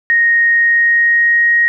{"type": "tone with pitch glide", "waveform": "sine", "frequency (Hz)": [1864.7, 1879.8], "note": ["A#6", "A#6"], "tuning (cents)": [0, 14], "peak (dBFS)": -8, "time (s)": [0.1, 1.68], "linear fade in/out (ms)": 0, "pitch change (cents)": 14, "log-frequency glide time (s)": [0.52, 1.56], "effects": []}